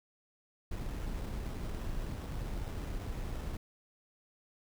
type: noise with sample-and-hold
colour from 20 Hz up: brown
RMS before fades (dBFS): -38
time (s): 0.71-3.57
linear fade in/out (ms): 5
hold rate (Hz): 4410
effects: none